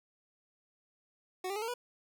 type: tone with pitch steps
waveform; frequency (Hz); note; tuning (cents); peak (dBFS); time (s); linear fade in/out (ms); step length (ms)
25% pulse; 370 / 396.6 / 425 / 455.5 / 488.2; F#4 / G4 / G#4 / A#4 / B4; 0 / +20 / +40 / -40 / -20; -31; 1.44-1.74; 5; 60
effects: none